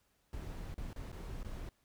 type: noise with dropouts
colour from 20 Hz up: brown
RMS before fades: -43 dBFS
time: 0.33-1.69 s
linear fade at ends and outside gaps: 1 ms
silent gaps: 0.742-0.78 / 0.931-0.961 / 1.118-1.127 / 1.431-1.447 s
effects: pink hiss -75 dBFS RMS until 1.84 s